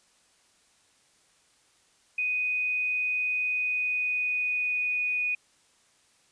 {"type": "tone with pitch glide", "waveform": "sine", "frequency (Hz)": [2492, 2476], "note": ["D#7", "D#7"], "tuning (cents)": [2, -9], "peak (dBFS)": -25, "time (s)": [2.18, 5.35], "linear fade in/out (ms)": 5, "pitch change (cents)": -11, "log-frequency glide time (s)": [3.5, 5.04], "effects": ["white hiss -64 dBFS RMS until 6.31 s", "resampled to 22050 Hz"]}